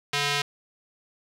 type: tone with band-pass filter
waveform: square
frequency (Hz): 143.9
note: D3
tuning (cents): -35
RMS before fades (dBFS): -26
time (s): 0.13-0.42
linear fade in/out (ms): 5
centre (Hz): 3300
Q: 0.98
effects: none